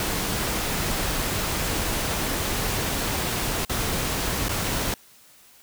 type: noise with dropouts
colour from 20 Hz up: pink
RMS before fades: -26 dBFS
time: 0-4.94 s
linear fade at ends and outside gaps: 2 ms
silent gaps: 3.65-3.695 / 4.485-4.492 s
effects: white hiss -53 dBFS RMS until 5.62 s